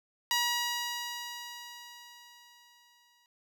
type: tone with exponential decay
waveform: 10% pulse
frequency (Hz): 960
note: B5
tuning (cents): -49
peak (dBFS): -17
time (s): 0.31-3.26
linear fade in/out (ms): 1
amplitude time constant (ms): 640
effects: none